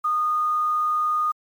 sine tone with quantisation, 1229 Hz, D#6, 22 cents flat, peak -19 dBFS, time 0.04-1.32 s, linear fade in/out 10 ms, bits 8, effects MP3 96 kbps

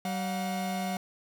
45% pulse tone pair together, 190.63 / 721 Hz, G3 / F#5, -48 / -45 cents, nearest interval octave + major seventh, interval 2303 cents, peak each -32 / -34 dBFS, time 0.05-0.97 s, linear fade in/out 2 ms, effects none

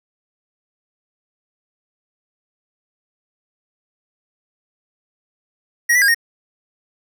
square tone with pitch steps, 1894 / 1977 / 1624 / 1855 Hz, A#6 / B6 / G#6 / A#6, +27 / +1 / -39 / -9 cents, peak -12 dBFS, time 5.89-6.146 s, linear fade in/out 10 ms, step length 64 ms, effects none

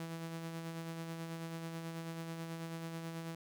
sawtooth tone with tremolo, 164.81 Hz, E3, in tune, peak -36 dBFS, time 0-3.35 s, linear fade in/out 2 ms, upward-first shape sine, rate 9.2 Hz, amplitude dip 35%, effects none

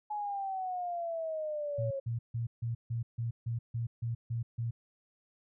sine exponential sweep, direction down, 848 to 541 Hz, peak -33 dBFS, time 0.1-2 s, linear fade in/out 10 ms
sine tone bursts, 116.54 Hz, A#2, in tune, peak -31 dBFS, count 11, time 1.78-4.71 s, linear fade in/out 10 ms, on 130 ms, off 150 ms
effects none

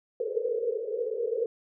white band-pass noise, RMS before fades -30 dBFS, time 0.2-1.46 s, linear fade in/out 2 ms, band 430 to 490 Hz, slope 96 dB/octave, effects none

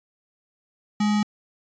sine tone with sample-and-hold, 208.5 Hz, G#3, 7 cents sharp, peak -18 dBFS, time 1-1.23 s, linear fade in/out 5 ms, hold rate 1050 Hz, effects resampled to 16000 Hz

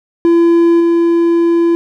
triangle tone with level steps, 338.3 Hz, E4, 45 cents sharp, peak -4 / -6 dBFS, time 0.25-1.75 s, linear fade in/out 0 ms, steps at 0.8 s, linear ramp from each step 5 ms, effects none

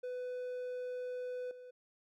triangle tone with level steps, 499.2 Hz, B4, 19 cents sharp, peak -36 / -47 dBFS, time 0.03-1.71 s, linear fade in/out 10 ms, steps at 1.51 s, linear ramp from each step 2 ms, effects none

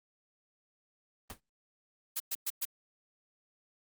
pink noise with exponential decay, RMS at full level -38 dBFS, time 1.3-1.4 s, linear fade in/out 0 ms, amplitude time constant 21 ms
blue noise bursts, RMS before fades -33 dBFS, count 4, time 2.16-2.654 s, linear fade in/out 10 ms, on 41 ms, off 110 ms
effects Opus 24 kbps

